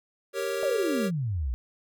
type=chord; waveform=square; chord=G diminished; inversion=none; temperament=equal; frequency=392 / 466.2 / 554.4 Hz; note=G4 / Bb4 / Db5; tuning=0 / 0 / 0 cents; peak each=-33 dBFS; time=0.33-1.11 s; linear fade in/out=50 ms
type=exponential sweep; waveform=sine; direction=down; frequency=622.3 to 55.9 Hz; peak=-26 dBFS; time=0.63-1.54 s; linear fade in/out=0 ms
effects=none